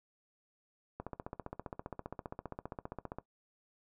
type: click train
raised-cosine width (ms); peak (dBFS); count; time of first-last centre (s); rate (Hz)
1; -26; 34; 1-3.185; 15.1
effects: noise-tail reverb RT60 0.1 s tail -17 dB re dry